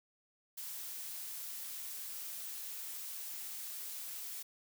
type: noise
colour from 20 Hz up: blue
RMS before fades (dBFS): -44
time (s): 0.57-4.43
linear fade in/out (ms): 10
effects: none